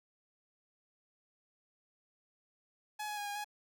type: tone with pitch steps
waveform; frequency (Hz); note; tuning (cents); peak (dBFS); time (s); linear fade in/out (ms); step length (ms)
sawtooth; 845 / 838 / 822 / 816 / 834; G#5 / G#5 / G#5 / G#5 / G#5; +30 / +15 / -18 / -31 / +7; -34; 2.99-3.445; 10; 91
effects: none